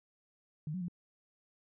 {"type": "tone with pitch steps", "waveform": "sine", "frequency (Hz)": [152.4, 184.8, 174.4], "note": ["D#3", "F#3", "F3"], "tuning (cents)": [-36, -2, -2], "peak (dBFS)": -35, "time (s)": [0.67, 0.883], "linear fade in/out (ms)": 2, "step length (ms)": 71, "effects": []}